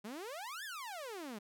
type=exponential two-way sweep; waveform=sawtooth; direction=up then down; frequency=196 to 1813 to 196 Hz; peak=-39 dBFS; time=0.04-1.39 s; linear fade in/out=10 ms; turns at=0.64 s; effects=none